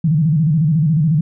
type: tone with vibrato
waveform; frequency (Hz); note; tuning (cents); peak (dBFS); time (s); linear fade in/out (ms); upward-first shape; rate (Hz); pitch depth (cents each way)
sine; 155.7; D#3; +2; -11; 0.04-1.21; 5; square; 14; 120
effects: none